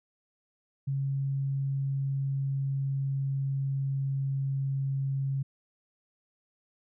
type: tone with pitch glide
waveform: sine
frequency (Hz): 137.2 to 136.33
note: C#3 to C#3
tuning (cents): -17 to -28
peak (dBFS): -27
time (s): 0.87-5.43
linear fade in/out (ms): 10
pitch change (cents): -11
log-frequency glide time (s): 0.99-4.98
effects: none